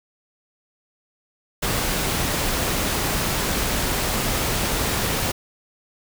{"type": "noise", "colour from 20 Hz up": "pink", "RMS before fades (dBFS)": -23, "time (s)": [1.62, 5.32], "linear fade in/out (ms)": 10, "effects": []}